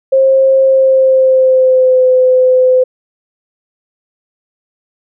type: tone with pitch glide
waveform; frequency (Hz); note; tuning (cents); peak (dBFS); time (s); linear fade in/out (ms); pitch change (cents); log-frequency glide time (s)
sine; 533 to 510.7; C5 to C5; +32 to -42; -5; 0.12-2.84; 10; -74; 0.63-2.05
effects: none